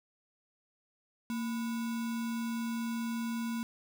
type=tone with sample-and-hold; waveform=sine; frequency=230.5 Hz; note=A#3; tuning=19 cents flat; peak=-32 dBFS; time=1.3-3.63 s; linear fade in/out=0 ms; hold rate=1225 Hz; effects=none